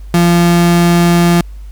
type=tone; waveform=35% pulse; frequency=172.3 Hz; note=F3; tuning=23 cents flat; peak=-5 dBFS; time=0.14-1.41 s; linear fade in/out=2 ms; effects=added 50 Hz sine -26 dBFS peak until 1.71 s + pink hiss -50 dBFS RMS until 1.71 s